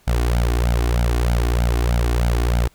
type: tone with flanger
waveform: sawtooth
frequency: 59 Hz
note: A#1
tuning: 22 cents sharp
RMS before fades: -18 dBFS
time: 0.07-2.68 s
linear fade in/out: 10 ms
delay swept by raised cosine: 1.3 to 2.8 ms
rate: 3.2 Hz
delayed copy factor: +0.85
effects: pink hiss -56 dBFS RMS until 2.74 s